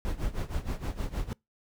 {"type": "noise with tremolo", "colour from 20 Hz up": "brown", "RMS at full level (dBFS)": -29, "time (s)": [0.05, 1.33], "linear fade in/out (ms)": 0, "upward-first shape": "sine", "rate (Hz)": 6.4, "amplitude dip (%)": 85, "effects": ["noise-tail reverb RT60 0.2 s tail -25 dB re dry"]}